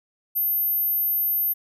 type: tone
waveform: sine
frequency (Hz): 13130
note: G#9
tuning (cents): -21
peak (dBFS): -20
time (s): 0.35-1.54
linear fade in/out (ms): 20
effects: none